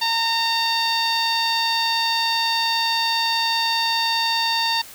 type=tone with low-pass filter; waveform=sawtooth; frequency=915 Hz; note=A#5; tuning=32 cents flat; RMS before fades=-21 dBFS; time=0.01-4.82 s; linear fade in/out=10 ms; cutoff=4300 Hz; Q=8; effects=white hiss -41 dBFS RMS until 4.94 s

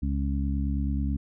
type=harmonic tone; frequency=69.3 Hz; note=C#2; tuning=in tune; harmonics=1 / 2 / 3 / 4; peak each=-26 / -34 / -32 / -34 dBFS; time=0.02-1.17 s; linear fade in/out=10 ms; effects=none

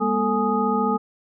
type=tone cluster; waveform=sine; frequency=204.3 / 238.8 / 442.2 / 836 / 1245 Hz; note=G#3 / A#3 / A4 / G#5 / D#6; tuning=-28 / +42 / +9 / +11 / +1 cents; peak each=-25 dBFS; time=0-0.98 s; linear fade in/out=20 ms; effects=none

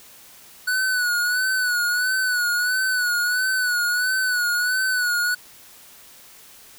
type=tone with vibrato; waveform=square; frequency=1480 Hz; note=F#6; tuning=in tune; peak=-20 dBFS; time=0.67-5.35 s; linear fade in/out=10 ms; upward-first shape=sine; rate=1.5 Hz; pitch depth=56 cents each way; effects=white hiss -47 dBFS RMS until 6.78 s

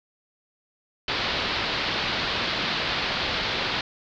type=low-pass noise; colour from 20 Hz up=white; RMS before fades=-27 dBFS; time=1.08-3.81 s; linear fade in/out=2 ms; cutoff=4500 Hz; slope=48 dB/octave; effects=none

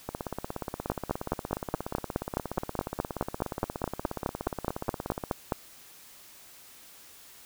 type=two click trains; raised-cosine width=1 ms; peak=-12 / -18 dBFS; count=23 / 88; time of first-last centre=0.9-5.522 / 0.09-5.238 s; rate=4.76 / 16.9 Hz; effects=white hiss -52 dBFS RMS until 7.45 s

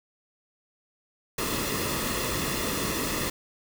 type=noise with comb filter; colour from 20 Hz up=pink; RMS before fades=-29 dBFS; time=1.38-3.3 s; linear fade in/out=5 ms; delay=1.3 ms; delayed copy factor=-0.6; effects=none

